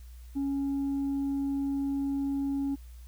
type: tone with tanh clipping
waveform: sine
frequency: 277.2 Hz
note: C#4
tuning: in tune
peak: -28 dBFS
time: 0.35-2.76 s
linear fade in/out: 20 ms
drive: 1 dB
effects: added 60 Hz sine -44 dBFS peak until 3.07 s + white hiss -62 dBFS RMS until 3.07 s